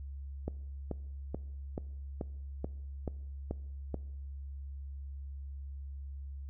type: click train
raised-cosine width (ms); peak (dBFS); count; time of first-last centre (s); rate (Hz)
2; -22; 9; 0.48-3.943; 2.31
effects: noise-tail reverb RT60 0.9 s tail -21 dB re dry + added 69 Hz sine -40 dBFS peak until 6.49 s

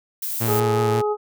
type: noise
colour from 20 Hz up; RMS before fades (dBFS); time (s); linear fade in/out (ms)
violet; -27; 0.22-0.6; 5
type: tone with vibrato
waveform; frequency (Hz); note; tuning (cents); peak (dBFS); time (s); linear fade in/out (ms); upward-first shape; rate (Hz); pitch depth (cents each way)
sawtooth; 113.2; A2; +50; -17; 0.4-1.02; 20; sine; 5.5; 24
type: harmonic tone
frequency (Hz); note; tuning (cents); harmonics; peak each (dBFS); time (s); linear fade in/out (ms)
420; G#4; +19; 1 / 2 / 3; -20 / -26 / -30; 0.46-1.17; 50
effects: none

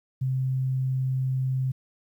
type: tone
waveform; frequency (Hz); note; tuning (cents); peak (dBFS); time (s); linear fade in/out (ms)
sine; 130.81; C3; 0; -23; 0.21-1.72; 10
effects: 10-bit

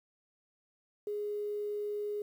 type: tone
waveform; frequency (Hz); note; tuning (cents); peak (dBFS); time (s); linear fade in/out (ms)
sine; 415.3; G#4; 0; -33; 1.07-2.22; 2
effects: 10-bit

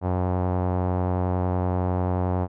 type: tone with low-pass filter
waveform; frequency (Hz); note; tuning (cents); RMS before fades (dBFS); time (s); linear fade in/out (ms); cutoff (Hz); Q
sawtooth; 91; F#2; -28; -24; 0.01-2.48; 50; 840; 2
effects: none

